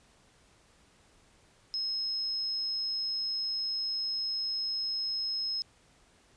sine tone, 5160 Hz, E8, 38 cents flat, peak -30 dBFS, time 1.74-5.62 s, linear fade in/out 0 ms, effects pink hiss -63 dBFS RMS until 6.36 s + resampled to 22050 Hz

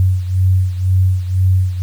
sine beating tone pair, 92.5 / 94.5 Hz, F#2 / F#2, 0 / +37 cents, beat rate 2 Hz, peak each -12 / -17 dBFS, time 0-1.82 s, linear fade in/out 0 ms, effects 7-bit

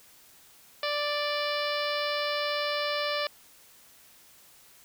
harmonic tone, 587.3 Hz, D5, in tune, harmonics 1 / 2 / 3 / 4 / 5 / 6 / 7 / 8 / 9, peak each -31 / -34 / -36 / -37 / -38 / -39 / -39 / -40 / -41 dBFS, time 0.83-3.27 s, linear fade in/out 2 ms, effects white hiss -56 dBFS RMS until 4.84 s

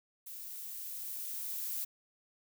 violet noise with level ramp, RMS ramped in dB -46 to -37 dBFS, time 0.26-1.85 s, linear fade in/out 10 ms, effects none

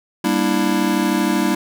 square chord, E half-diminished seventh, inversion first, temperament just, 197.78 / 237.3 / 296.7 / 329.6 Hz, G3 / Bb3 / D4 / E4, +16 / +31 / +18 / 0 cents, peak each -22 / -23 / -22 / -22 dBFS, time 0.24-1.55 s, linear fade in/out 5 ms, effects none

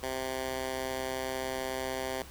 10% pulse tone with high-pass filter, 130.8 Hz, C3, in tune, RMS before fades -35 dBFS, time 0.03-2.22 s, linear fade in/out 2 ms, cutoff 380 Hz, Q 0.76, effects added 68 Hz sine -50 dBFS peak until 2.3 s + pink hiss -50 dBFS RMS until 2.3 s

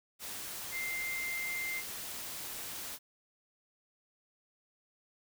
sine tone in noise, 2093 Hz, C7, in tune, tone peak -35 dBFS, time 0.71-1.83 s, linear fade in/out 50 ms, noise white, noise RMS -42 dBFS, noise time 0.19-2.99 s, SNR +4 dB, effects none

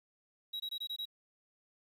triangle tone bursts, 3851 Hz, B7, 44 cents flat, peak -35 dBFS, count 6, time 0.53-1.055 s, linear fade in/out 10 ms, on 70 ms, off 21 ms, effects 11-bit

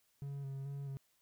triangle tone with vibrato, 138.2 Hz, C#3, 5 cents flat, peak -38 dBFS, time 0.22-0.97 s, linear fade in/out 0 ms, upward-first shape square, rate 2.3 Hz, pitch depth 24 cents each way, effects white hiss -75 dBFS RMS until 1.21 s

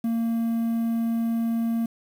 triangle tone with quantisation, 229.5 Hz, A#3, 27 cents flat, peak -20 dBFS, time 0.04-1.86 s, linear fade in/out 5 ms, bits 8, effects none

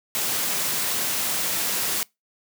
white high-pass noise, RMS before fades -25 dBFS, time 0.15-2.03 s, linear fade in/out 0 ms, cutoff 110 Hz, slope 24 dB/octave, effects noise-tail reverb RT60 0.2 s tail -24 dB re dry

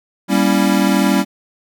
square chord, G diminished seventh, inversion none, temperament equal with one note detuned, 196 / 236.7 / 277.2 / 329.6 Hz, G3 / Bb3 / Db4 / Fb4, 0 / +27 / 0 / 0 cents, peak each -16 / -20 / -18 / -21 dBFS, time 0.28-1.25 s, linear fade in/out 50 ms, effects none

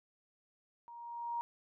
sine tone with level ramp, 942 Hz, A#5, 18 cents sharp, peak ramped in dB -49 to -33 dBFS, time 0.88-1.41 s, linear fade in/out 0 ms, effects none

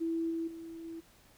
sine tone with level steps, 329.6 Hz, E4, in tune, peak -30 / -32 / -42 / -40 dBFS, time 0-1.01 s, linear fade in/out 20 ms, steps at 0.3 / 0.47 / 0.84 s, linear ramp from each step 10 ms, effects pink hiss -62 dBFS RMS until 1.37 s

